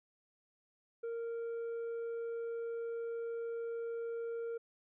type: tone with tanh clipping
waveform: sine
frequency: 463.3 Hz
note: A#4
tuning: 11 cents flat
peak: -38 dBFS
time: 1.03-4.58 s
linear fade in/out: 10 ms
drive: 4 dB
effects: none